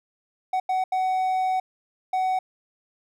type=tone bursts at uneven times; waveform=triangle; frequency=749 Hz; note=F#5; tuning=21 cents sharp; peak=-19 dBFS; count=4; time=0.53-0.6 / 0.69-0.84 / 0.92-1.6 / 2.13-2.39 s; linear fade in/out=5 ms; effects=none